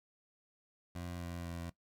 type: tone with pitch steps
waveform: 20% pulse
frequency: 87.6 / 86.3 / 85.2 Hz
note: F2 / F2 / F2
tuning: +6 / -20 / -42 cents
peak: -36 dBFS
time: 0.95-1.7 s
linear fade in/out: 5 ms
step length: 250 ms
effects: noise-tail reverb RT60 0.1 s tail -17 dB re dry